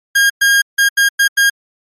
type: tone bursts at uneven times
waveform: 40% pulse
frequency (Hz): 1622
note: G#6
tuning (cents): -41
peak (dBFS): -7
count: 6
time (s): 0.15-0.3 / 0.41-0.62 / 0.78-0.89 / 0.97-1.09 / 1.19-1.28 / 1.37-1.5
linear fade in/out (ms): 10
effects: MP3 64 kbps